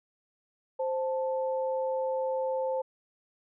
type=tone pair together; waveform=sine; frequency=523.3 / 879.5 Hz; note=C5 / A5; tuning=0 / -1 cents; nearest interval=major sixth; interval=899 cents; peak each=-28 / -35 dBFS; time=0.79-2.82 s; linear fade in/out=10 ms; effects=none